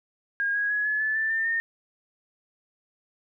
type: tone with pitch steps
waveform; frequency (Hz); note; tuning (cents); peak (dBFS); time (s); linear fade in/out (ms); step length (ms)
sine; 1625 / 1652.4 / 1680.4 / 1708.7 / 1737.6 / 1767 / 1796.8 / 1827.2; G#6 / G#6 / G#6 / G#6 / A6 / A6 / A6 / A#6; -38 / -9 / +20 / +49 / -22 / +7 / +36 / -35; -23; 0.4-1.6; 0; 150
effects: none